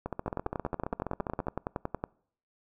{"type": "two click trains", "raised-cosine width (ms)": 1, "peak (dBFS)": [-17, -19], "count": [20, 22], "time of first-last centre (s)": [[0.28, 2.039], [0.06, 1.469]], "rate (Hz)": [10.8, 14.9], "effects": ["noise-tail reverb RT60 0.6 s tail -25 dB re dry"]}